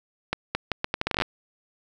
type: accelerating click train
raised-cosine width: 0.3 ms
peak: -8 dBFS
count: 14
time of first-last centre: 0.33-1.221 s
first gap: 220 ms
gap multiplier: 0.76
effects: none